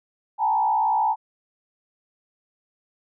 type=tone with frequency modulation; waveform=sine; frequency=870 Hz; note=A5; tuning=20 cents flat; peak=-18 dBFS; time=0.38-1.16 s; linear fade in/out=50 ms; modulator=63.2 Hz; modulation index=1.1; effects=none